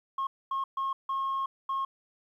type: tone bursts at uneven times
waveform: sine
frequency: 1081 Hz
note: C#6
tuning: 44 cents flat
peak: -26 dBFS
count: 5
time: 0.18-0.27 / 0.51-0.64 / 0.77-0.93 / 1.09-1.46 / 1.69-1.85 s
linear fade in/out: 5 ms
effects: tanh soft clip ceiling -26 dBFS + 11-bit